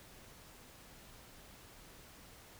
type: silence
effects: pink hiss -57 dBFS RMS until 2.59 s